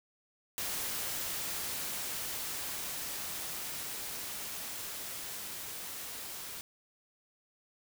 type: noise with level ramp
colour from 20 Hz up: white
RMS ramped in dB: -36 to -43 dBFS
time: 0.58-6.61 s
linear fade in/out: 0 ms
effects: none